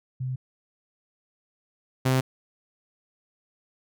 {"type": "tone pair in turn", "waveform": ["sine", "sawtooth"], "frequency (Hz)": [128.8, 130.3], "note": ["C3", "C3"], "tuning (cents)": [-27, -7], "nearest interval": "unison", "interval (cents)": 20, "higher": "second", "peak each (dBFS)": [-27, -16], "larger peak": "second", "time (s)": [[0.2, 0.36], [2.05, 2.21]], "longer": "neither", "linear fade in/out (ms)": 10, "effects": []}